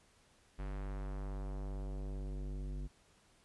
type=tone with low-pass filter sweep; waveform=square; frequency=48.84 Hz; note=G1; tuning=6 cents flat; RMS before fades=-41 dBFS; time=0.58-2.88 s; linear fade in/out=20 ms; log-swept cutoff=2200 to 270 Hz; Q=0.95; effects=pink hiss -68 dBFS RMS until 3.44 s + resampled to 24000 Hz